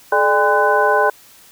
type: tone cluster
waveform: sine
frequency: 428.1 / 595 / 807 / 1022 / 1498 Hz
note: A4 / D5 / G#5 / C6 / F#6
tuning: -47 / +22 / -50 / -41 / +21 cents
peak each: -18 dBFS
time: 0.12-1.1 s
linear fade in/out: 5 ms
effects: white hiss -46 dBFS RMS until 1.51 s